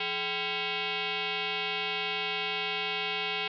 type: tone with frequency modulation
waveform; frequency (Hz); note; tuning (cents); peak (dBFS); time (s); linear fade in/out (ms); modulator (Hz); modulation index
sine; 174.61; F3; 0; -29; 0-3.48; 5; 599; 5.8
effects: none